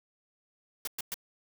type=noise bursts; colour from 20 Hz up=white; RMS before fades=-35 dBFS; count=3; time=0.85-1.142 s; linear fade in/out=2 ms; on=24 ms; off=110 ms; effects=none